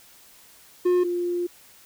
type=tone pair in turn; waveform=triangle / sine; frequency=358.2 / 351 Hz; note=F4 / F4; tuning=+44 / +9 cents; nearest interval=unison; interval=35 cents; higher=first; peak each=-15 / -23 dBFS; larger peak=first; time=0.85-1.04 / 1.04-1.47 s; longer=second; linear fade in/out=10 ms; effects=white hiss -52 dBFS RMS until 1.85 s